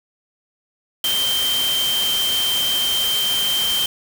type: tone in noise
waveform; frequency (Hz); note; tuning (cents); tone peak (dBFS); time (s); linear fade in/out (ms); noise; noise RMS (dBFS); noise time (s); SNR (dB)
sine; 3136; G7; 0; -18; 1.04-3.86; 2; white; -25; 1.04-3.86; +4
effects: none